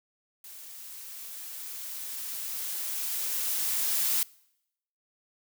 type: noise with level ramp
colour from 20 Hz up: blue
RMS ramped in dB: -46 to -26 dBFS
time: 0.44-4.23 s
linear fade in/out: 2 ms
effects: noise-tail reverb RT60 0.8 s tail -24 dB re dry